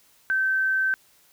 sine tone, 1546 Hz, G6, 24 cents flat, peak -20 dBFS, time 0.3-0.94 s, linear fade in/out 0 ms, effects white hiss -59 dBFS RMS until 1.32 s

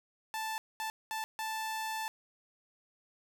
sawtooth tone bursts at uneven times, 880 Hz, A5, in tune, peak -31 dBFS, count 4, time 0.34-0.58 / 0.8-0.9 / 1.11-1.24 / 1.39-2.08 s, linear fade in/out 0 ms, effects none

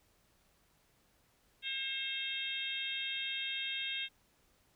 harmonic tone with a mistuned harmonic, 536 Hz, C5, 42 cents sharp, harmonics 3 / 4 / 5 / 6 / 7, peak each -47 / -44 / -41 / -40 / -41 dBFS, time 1.62-4.09 s, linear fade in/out 50 ms, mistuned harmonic 7, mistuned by -29 cents, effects pink hiss -71 dBFS RMS until 4.75 s

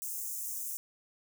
white high-pass noise, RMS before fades -38 dBFS, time 0.02-0.77 s, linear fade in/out 0 ms, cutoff 6200 Hz, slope 48 dB/octave, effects none

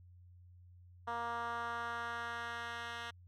10% pulse tone with band-pass filter sweep, 234.9 Hz, A#3, 13 cents sharp, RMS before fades -41 dBFS, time 1.07-3.11 s, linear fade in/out 10 ms, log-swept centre 1000 to 2300 Hz, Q 1.7, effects added 89 Hz sine -56 dBFS peak until 3.27 s

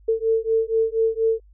sine beating tone pair, 446.3 / 450.5 Hz, A4 / A4, +25 / +41 cents, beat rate 4.2 Hz, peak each -21 dBFS, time 0.08-1.4 s, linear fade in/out 10 ms, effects added 50 Hz sine -48 dBFS peak until 1.53 s

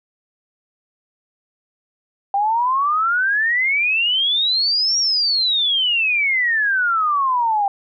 sine exponential two-way sweep, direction up then down, 784 to 5680 to 784 Hz, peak -15 dBFS, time 2.34-7.68 s, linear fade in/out 2 ms, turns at 4.98 s, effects none

